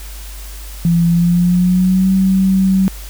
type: tone with pitch glide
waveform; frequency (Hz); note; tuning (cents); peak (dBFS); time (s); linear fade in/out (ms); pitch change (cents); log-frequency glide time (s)
sine; 169.7 to 190.48; F3 to G3; -49 to -49; -9; 0.85-2.88; 0; +200; 1.09-2.12
effects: added 50 Hz sine -28 dBFS peak until 3.09 s + white hiss -36 dBFS RMS until 3.09 s